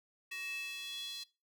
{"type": "tone with high-pass filter sweep", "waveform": "square", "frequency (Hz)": 374.4, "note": "F#4", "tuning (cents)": 20, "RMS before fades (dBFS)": -42, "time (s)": [0.31, 1.24], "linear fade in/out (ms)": 10, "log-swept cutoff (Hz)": [2300, 3800], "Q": 6.4, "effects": ["noise-tail reverb RT60 0.3 s tail -21 dB re dry"]}